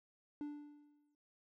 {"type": "tone with exponential decay", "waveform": "triangle", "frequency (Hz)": 293.7, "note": "D4", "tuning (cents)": 0, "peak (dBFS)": -37, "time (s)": [0.41, 1.15], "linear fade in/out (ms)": 1, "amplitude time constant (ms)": 160, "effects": []}